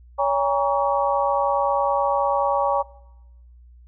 harmonic tone with a mistuned harmonic, 188.1 Hz, F#3, 29 cents sharp, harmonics 3 / 4 / 5 / 6, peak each -22 / -23 / -24 / -25 dBFS, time 0.18-2.83 s, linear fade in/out 20 ms, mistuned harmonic 4, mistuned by +130 cents, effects noise-tail reverb RT60 0.9 s tail -21 dB re dry + added 60 Hz sine -45 dBFS peak until 3.87 s

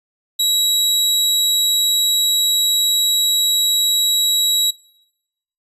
sawtooth tone, 3873 Hz, B7, 35 cents flat, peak -11 dBFS, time 0.39-4.71 s, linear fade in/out 10 ms, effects noise-tail reverb RT60 0.9 s tail -22 dB re dry + resampled to 32000 Hz

